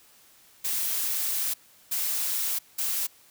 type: noise bursts at uneven times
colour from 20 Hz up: blue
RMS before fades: -28 dBFS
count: 3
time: 0.64-1.54 / 1.91-2.59 / 2.78-3.07 s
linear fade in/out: 10 ms
effects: white hiss -57 dBFS RMS until 3.3 s